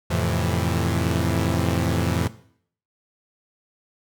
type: chord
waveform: sawtooth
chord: F major seventh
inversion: none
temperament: equal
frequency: 87.31 / 110 / 130.81 / 164.81 Hz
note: F2 / A2 / C3 / E3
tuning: 0 / 0 / 0 / 0 cents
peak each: -20 / -22 / -24 / -23 dBFS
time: 0.1-2.28 s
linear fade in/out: 10 ms
effects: noise-tail reverb RT60 0.6 s tail -17 dB re dry